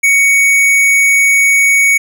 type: tone with hard clipping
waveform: sine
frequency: 2234 Hz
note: C#7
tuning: 13 cents sharp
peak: -8 dBFS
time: 0.03-1.98 s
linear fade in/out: 10 ms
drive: 13 dB
effects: none